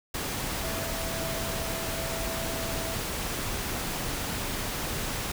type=tone in noise; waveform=sine; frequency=659.3 Hz; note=E5; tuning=in tune; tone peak=-37 dBFS; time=0.63-2.95 s; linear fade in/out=5 ms; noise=pink; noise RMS=-32 dBFS; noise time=0.14-5.32 s; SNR=-8 dB; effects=none